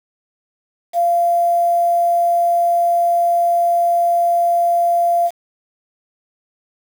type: tone with quantisation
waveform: sine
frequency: 690 Hz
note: F5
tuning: 21 cents flat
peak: -12 dBFS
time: 0.93-5.31 s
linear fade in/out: 50 ms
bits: 6
effects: none